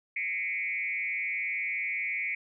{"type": "tone with frequency modulation", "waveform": "sine", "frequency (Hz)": 2217, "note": "C#7", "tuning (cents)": 0, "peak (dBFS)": -29, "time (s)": [0.16, 2.35], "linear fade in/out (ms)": 5, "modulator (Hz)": 171, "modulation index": 1.1, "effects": []}